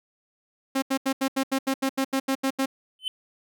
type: tone bursts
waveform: sawtooth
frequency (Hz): 268.2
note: C4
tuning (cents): +43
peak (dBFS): -18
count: 13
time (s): 0.75-2.659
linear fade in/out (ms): 10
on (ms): 73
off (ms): 80
type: tone with exponential growth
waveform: triangle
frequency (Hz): 3051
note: G7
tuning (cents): -48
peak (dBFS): -20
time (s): 2.99-3.08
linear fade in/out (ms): 1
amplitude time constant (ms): 18
effects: none